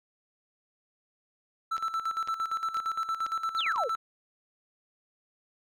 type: tone with tremolo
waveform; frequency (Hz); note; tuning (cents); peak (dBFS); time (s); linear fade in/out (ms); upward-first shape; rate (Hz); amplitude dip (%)
triangle; 1326; E6; +10; -25; 1.71-3.96; 10; square; 8.7; 70
type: click train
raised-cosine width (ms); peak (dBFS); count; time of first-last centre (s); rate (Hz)
0.2; -25; 5; 1.78-3.76; 2.02
type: exponential sweep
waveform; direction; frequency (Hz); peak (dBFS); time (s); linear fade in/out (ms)
sine; down; 4435 to 415.3; -28; 3.57-3.89; 20
effects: none